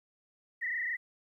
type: tone with frequency modulation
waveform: sine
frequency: 1927 Hz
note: B6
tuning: 43 cents flat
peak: -31 dBFS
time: 0.61-0.97 s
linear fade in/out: 20 ms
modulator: 26 Hz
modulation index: 3.5
effects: 12-bit